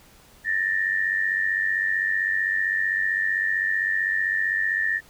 sine tone pair together, 1769.1 / 1864.7 Hz, A6 / A#6, +9 / 0 cents, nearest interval minor second, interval 91 cents, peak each -23 / -25 dBFS, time 0.44-5.01 s, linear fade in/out 50 ms, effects pink hiss -53 dBFS RMS until 5.09 s

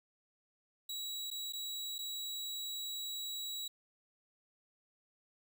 sawtooth tone with dropouts, 3890 Hz, B7, 27 cents flat, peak -36 dBFS, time 0.89-3.68 s, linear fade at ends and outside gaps 5 ms, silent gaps 1.304-1.312 / 1.525-1.533 / 1.983-1.988 s, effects 11-bit

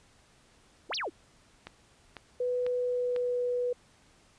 sine exponential two-way sweep, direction up then down, 240 to 5920 to 265.1 Hz, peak -31 dBFS, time 0.89-1.1 s, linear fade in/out 20 ms, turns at 0.95 s
click train, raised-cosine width 0.3 ms, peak -25 dBFS, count 4, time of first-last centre 1.67-3.163 s, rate 2.01 Hz
sine tone with pitch glide, 495.4 to 491.1 Hz, B4 to B4, +5 to -10 cents, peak -27 dBFS, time 2.4-3.73 s, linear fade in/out 5 ms, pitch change -15 cents, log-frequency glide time 2.67-3.39 s
effects pink hiss -62 dBFS RMS until 4.38 s + resampled to 22050 Hz

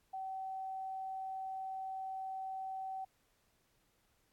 sine tone, 764 Hz, G5, 45 cents flat, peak -39 dBFS, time 0.13-3.05 s, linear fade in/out 10 ms, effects pink hiss -75 dBFS RMS until 4.32 s + AAC 64 kbps

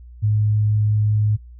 sine tone, 106.1 Hz, G#2, 38 cents sharp, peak -15 dBFS, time 0.22-1.37 s, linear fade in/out 20 ms, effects noise-tail reverb RT60 0.1 s tail -21 dB re dry + added 60 Hz sine -38 dBFS peak until 1.59 s

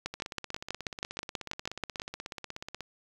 two click trains, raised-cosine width 0.2 ms, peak -15 / -21 dBFS, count 13 / 45, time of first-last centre 0.06-1.999 / 0.14-2.807 s, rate 6.19 / 16.5 Hz, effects 8-bit

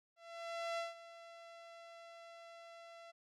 sawtooth tone with ADSR envelope, 674 Hz, E5, 38 cents sharp, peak -33 dBFS, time 0.16-3.12 s, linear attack 620 ms, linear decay 160 ms, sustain -16 dB, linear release 18 ms, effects low-pass 5000 Hz 12 dB/octave

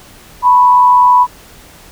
sine tone with frequency modulation, 987.8 Hz, B5, in tune, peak -4 dBFS, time 0.42-1.27 s, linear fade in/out 50 ms, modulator 91 Hz, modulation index 0.43, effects pink hiss -39 dBFS RMS until 1.91 s

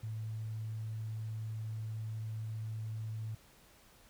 sine tone, 110 Hz, A2, in tune, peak -37 dBFS, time 0.03-3.35 s, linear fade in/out 5 ms, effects pink hiss -62 dBFS RMS until 4.09 s

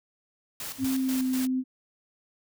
white noise with tremolo, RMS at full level -36 dBFS, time 0.6-1.47 s, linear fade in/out 2 ms, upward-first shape square, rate 4.1 Hz, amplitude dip 65%
triangle tone with exponential growth, 105.9 Hz, G#2, 34 cents sharp, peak -31 dBFS, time 0.75-0.85 s, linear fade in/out 5 ms, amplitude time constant 21 ms
sine tone with pitch glide, 264 to 258.1 Hz, C4 to C4, +16 to -23 cents, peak -24 dBFS, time 0.78-1.64 s, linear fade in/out 50 ms, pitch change -39 cents, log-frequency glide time 0.94-1.23 s
effects none

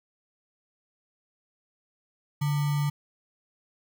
sine tone with sample-and-hold, 145.1 Hz, D3, 21 cents flat, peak -23 dBFS, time 2.41-2.9 s, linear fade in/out 10 ms, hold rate 1050 Hz, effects none

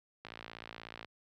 click train, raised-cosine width 0.3 ms, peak -28 dBFS, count 46, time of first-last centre 0.25-1.046 s, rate 56.5 Hz, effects high-pass 80 Hz 12 dB/octave

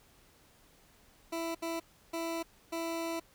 20% pulse tone bursts at uneven times, 331.6 Hz, E4, 10 cents sharp, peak -29 dBFS, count 4, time 1.32-1.55 / 1.62-1.8 / 2.13-2.43 / 2.72-3.2 s, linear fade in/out 10 ms, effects pink hiss -63 dBFS RMS until 3.34 s

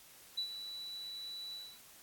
sine tone with ADSR envelope, 3951 Hz, B7, in tune, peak -32 dBFS, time 0.37-1.8 s, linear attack 14 ms, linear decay 84 ms, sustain -10 dB, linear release 260 ms, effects white hiss -58 dBFS RMS until 2.02 s + AAC 64 kbps

